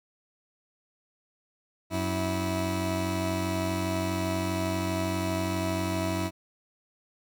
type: tone pair together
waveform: 20% pulse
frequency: 92.5 / 325.2 Hz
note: F#2 / E4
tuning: 0 / -23 cents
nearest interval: octave + minor seventh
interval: 2177 cents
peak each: -25 dBFS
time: 1.9-6.31 s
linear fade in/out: 50 ms
effects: none